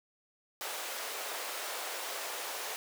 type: high-pass noise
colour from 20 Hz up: pink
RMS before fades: -39 dBFS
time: 0.61-2.76 s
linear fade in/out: 0 ms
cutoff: 480 Hz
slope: 24 dB/octave
effects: none